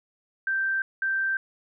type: tone pair in turn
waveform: sine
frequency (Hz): 1566 / 1566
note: G6 / G6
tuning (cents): -2 / -2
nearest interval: unison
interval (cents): 0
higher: neither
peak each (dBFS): -23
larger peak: neither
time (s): 0.47-0.82 / 1.02-1.37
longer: neither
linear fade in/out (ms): 2
effects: none